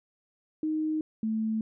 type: tone pair in turn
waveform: sine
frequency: 311.1 / 220 Hz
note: D#4 / A3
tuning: 0 / 0 cents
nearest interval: tritone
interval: 600 cents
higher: first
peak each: -26 dBFS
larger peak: neither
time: 0.63-1.01 / 1.23-1.61 s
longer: neither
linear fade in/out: 2 ms
effects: none